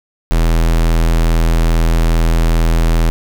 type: tone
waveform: square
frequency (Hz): 41.2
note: E1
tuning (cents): 0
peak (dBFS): -10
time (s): 0.31-3.1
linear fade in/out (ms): 0
effects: none